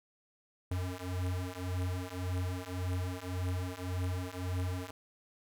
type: beating tone pair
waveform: square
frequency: 90 / 91.8 Hz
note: F#2 / F#2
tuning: -47 / -13 cents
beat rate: 1.8 Hz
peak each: -38 / -37 dBFS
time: 0.71-4.91 s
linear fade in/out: 5 ms
effects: none